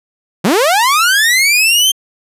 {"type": "linear sweep", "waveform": "sawtooth", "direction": "up", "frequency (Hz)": [153.1, 3179], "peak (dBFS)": -5, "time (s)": [0.44, 1.92], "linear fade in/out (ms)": 10, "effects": ["resampled to 32000 Hz"]}